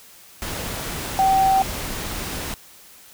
sine tone in noise, 770 Hz, G5, 31 cents flat, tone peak -14 dBFS, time 1.19-1.62 s, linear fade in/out 0 ms, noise pink, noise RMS -29 dBFS, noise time 0.42-2.54 s, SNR +12 dB, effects white hiss -47 dBFS RMS until 3.13 s

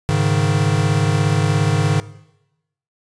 square chord, Ab suspended fourth, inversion none, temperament equal, 103.83 / 138.59 / 155.56 Hz, Ab2 / Db3 / Eb3, 0 / 0 / 0 cents, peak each -21 / -20 / -19 dBFS, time 0.09-2 s, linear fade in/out 0 ms, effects noise-tail reverb RT60 0.9 s tail -18 dB re dry + resampled to 22050 Hz

